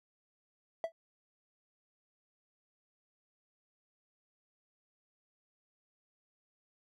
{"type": "tone with exponential decay", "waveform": "triangle", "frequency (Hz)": 659.3, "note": "E5", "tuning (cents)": 0, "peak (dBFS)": -26, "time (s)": [0.84, 0.92], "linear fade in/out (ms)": 1, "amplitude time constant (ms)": 17, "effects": []}